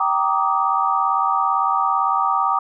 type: chord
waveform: sine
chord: Eb major seventh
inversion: first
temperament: just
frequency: 777.8 / 933.4 / 1166.7 / 1244.5 Hz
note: G5 / Bb5 / D6 / Eb6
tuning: -14 / +2 / -12 / 0 cents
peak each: -22 / -23 / -20 / -22 dBFS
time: 0-2.59 s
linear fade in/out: 5 ms
effects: none